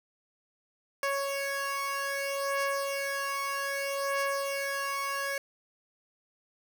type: beating tone pair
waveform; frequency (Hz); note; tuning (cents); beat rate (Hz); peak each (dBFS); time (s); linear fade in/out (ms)
15% pulse; 554.4 / 555.03; C#5 / C#5; 0 / +2; 0.63; -25 / -29; 1.03-5.38; 2
effects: none